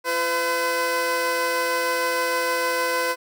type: tone pair together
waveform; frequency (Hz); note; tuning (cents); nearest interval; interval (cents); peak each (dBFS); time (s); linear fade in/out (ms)
15% pulse; 340.1 / 506.9; F4 / B4; -46 / +45; perfect fifth; 691; -25 / -15; 0.04-3.16; 50
effects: none